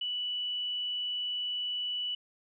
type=tone; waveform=sine; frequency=2960 Hz; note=F#7; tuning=in tune; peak=-31 dBFS; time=0.01-2.15 s; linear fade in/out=5 ms; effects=none